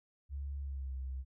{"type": "tone with pitch glide", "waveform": "sine", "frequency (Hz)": [69.9, 65.6], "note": ["C#2", "C2"], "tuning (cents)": [15, 5], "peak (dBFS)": -37, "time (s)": [0.29, 1.25], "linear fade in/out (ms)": 50, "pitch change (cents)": -110, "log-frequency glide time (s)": [0.61, 0.94], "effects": []}